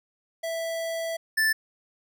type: tone pair in turn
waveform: square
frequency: 659.3 / 1760.1 Hz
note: E5 / A6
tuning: 0 / 0 cents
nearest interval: octave + perfect fourth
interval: 1700 cents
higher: second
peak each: -29 / -21 dBFS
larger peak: second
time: 0.43-1.17 / 1.37-1.53 s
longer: first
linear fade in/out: 10 ms
effects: none